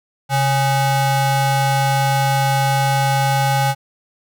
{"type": "ring-modulated tone", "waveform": "square", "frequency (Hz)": 344.9, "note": "F4", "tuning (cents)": -22, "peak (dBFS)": -12, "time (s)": [0.29, 3.75], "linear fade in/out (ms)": 50, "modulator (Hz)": 480, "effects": []}